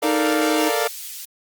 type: chord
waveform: sawtooth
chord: Bb major seventh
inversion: third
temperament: equal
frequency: 440 / 466.2 / 587.3 / 698.5 Hz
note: A4 / Bb4 / D5 / F5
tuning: 0 / 0 / 0 / 0 cents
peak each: -21 dBFS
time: 0.02-0.88 s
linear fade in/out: 10 ms
type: tone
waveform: square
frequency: 311.1 Hz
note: D#4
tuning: in tune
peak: -21 dBFS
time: 0.03-0.7 s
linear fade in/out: 20 ms
type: high-pass noise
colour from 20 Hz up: white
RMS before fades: -34 dBFS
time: 0.58-1.25 s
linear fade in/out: 2 ms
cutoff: 3100 Hz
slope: 12 dB/octave
effects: Opus 32 kbps